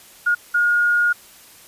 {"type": "tone bursts at uneven times", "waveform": "sine", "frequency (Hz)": 1431, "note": "F6", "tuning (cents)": 42, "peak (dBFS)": -14, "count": 2, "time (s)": [[0.26, 0.35], [0.54, 1.13]], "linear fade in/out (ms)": 10, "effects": ["white hiss -46 dBFS RMS until 1.67 s", "resampled to 32000 Hz"]}